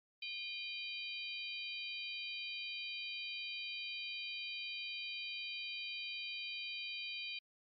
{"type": "harmonic tone with a mistuned harmonic", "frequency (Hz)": 776, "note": "G5", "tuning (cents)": -18, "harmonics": [3, 4, 5, 6], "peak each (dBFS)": [-44, -46, -48, -50], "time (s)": [0.22, 7.39], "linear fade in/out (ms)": 5, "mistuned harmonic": 3, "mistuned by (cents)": 71, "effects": ["MP3 32 kbps"]}